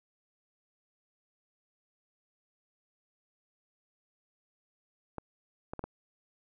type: clicks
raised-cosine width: 1 ms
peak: -23 dBFS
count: 4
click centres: 5.183 / 5.735 / 5.793 / 5.84 s
effects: none